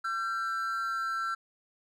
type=tone pair together; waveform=triangle; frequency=1349.6 / 1568 Hz; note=E6 / G6; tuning=+40 / 0 cents; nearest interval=minor third; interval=260 cents; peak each=-29 / -34 dBFS; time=0.04-1.35 s; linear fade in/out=10 ms; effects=none